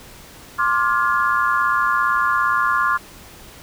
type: chord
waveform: sine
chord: D half-diminished seventh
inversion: third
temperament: just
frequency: 1057.2 / 1174.7 / 1409.6 / 1691.5 Hz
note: C6 / D6 / F6 / Ab6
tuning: +18 / 0 / +16 / +31 cents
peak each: -20 / -21 / -20 / -25 dBFS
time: 0.58-2.98 s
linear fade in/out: 20 ms
effects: pink hiss -42 dBFS RMS until 3.62 s